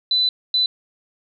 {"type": "tone bursts at uneven times", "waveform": "sine", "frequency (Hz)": 4000, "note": "B7", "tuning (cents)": 21, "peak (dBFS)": -15, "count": 2, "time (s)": [[0.11, 0.29], [0.54, 0.66]], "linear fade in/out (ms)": 2, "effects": []}